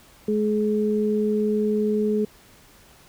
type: tone pair together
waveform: sine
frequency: 211.9 / 423.8 Hz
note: G#3 / G#4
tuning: +35 / +35 cents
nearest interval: octave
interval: 1200 cents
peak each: -22 dBFS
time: 0.28-2.25 s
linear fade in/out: 5 ms
effects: pink hiss -52 dBFS RMS until 3.08 s